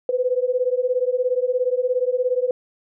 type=beating tone pair; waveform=sine; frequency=493.9 / 510.9 Hz; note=B4 / C5; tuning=0 / -41 cents; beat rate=17 Hz; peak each=-21 dBFS; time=0.09-2.51 s; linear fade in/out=2 ms; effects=none